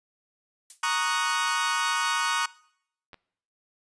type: noise with exponential decay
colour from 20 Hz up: violet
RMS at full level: -34 dBFS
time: 0.7-0.83 s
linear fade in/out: 2 ms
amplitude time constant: 28 ms
type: chord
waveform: sawtooth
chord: D# minor seventh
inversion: second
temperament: equal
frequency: 932.3 / 1108.7 / 1244.5 / 1480 Hz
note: A#5 / C#6 / D#6 / F#6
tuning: 0 / 0 / 0 / 0 cents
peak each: -26 dBFS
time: 0.83-2.46 s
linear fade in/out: 5 ms
type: clicks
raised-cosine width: 0.3 ms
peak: -29 dBFS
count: 2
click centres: 3.132 / 3.143 s
effects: noise-tail reverb RT60 0.7 s tail -22 dB re dry + resampled to 22050 Hz